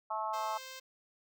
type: harmonic tone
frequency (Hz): 217.3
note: A3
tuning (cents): -21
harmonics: 3 / 4 / 5 / 6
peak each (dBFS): -41 / -36 / -38 / -42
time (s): 0.1-0.58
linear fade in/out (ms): 10
type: tone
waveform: 5% pulse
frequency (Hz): 523.3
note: C5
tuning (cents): 0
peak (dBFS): -33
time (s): 0.33-0.8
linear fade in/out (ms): 10
effects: none